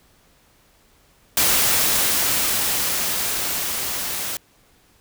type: noise with level ramp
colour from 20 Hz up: white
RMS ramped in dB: -17 to -27 dBFS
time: 1.37-4.37 s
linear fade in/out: 2 ms
effects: pink hiss -57 dBFS RMS until 5 s